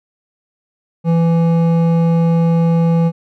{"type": "tone with hard clipping", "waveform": "triangle", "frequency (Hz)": 166.8, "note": "E3", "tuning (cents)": 21, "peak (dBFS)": -12, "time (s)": [1.04, 3.12], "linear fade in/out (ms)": 50, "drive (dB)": 14, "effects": []}